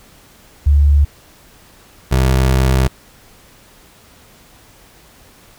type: tone pair in turn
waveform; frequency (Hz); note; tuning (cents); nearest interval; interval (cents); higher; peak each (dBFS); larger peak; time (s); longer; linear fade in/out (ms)
sine / 25% pulse; 72.1 / 65.11; D2 / C2; -31 / -8; major second; 177; first; -7; neither; 0.66-1.05 / 2.11-2.88; second; 10
effects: pink hiss -46 dBFS RMS until 5.58 s